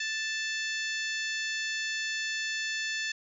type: harmonic tone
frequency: 880 Hz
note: A5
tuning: in tune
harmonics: 2 / 3 / 4 / 5 / 6 / 7 / 8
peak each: -33 / -37 / -39 / -41 / -43 / -44 / -45 dBFS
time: 0-3.12 s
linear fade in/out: 5 ms
effects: none